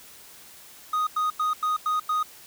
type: tone bursts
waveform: triangle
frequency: 1244.5 Hz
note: D#6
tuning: in tune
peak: -20 dBFS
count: 6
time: 0.93-2.23 s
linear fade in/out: 5 ms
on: 140 ms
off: 92 ms
effects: white hiss -48 dBFS RMS until 2.46 s